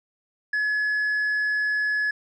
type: tone with tanh clipping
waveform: sine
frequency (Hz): 1700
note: G#6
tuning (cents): +40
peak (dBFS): -22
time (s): 0.53-2.11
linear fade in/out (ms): 5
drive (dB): 2
effects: none